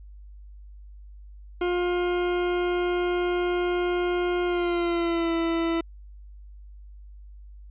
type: tone with pitch glide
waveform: 40% pulse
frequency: 354.4 to 332.6 Hz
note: F4 to E4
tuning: +25 to +16 cents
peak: -22 dBFS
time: 1.61-5.81 s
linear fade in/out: 5 ms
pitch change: -109 cents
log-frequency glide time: 4.45-5.33 s
effects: added 50 Hz sine -42 dBFS peak until 7.7 s + resampled to 8000 Hz